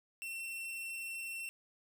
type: tone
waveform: 45% pulse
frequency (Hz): 2704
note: E7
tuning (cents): +43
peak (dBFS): -40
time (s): 0.22-1.49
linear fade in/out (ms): 0
effects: none